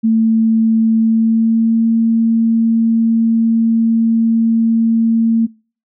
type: tone with pitch glide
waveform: sine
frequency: 223.7 to 227.2 Hz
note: A3 to A#3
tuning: +29 to -44 cents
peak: -9 dBFS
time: 0.03-5.47 s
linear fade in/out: 20 ms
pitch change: +27 cents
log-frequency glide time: 0.98-1.86 s
effects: noise-tail reverb RT60 0.4 s tail -25 dB re dry